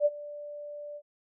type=tone with ADSR envelope; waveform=sine; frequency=587.3 Hz; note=D5; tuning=in tune; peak=-18 dBFS; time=0-1.02 s; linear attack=56 ms; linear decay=37 ms; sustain=-20 dB; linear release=57 ms; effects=none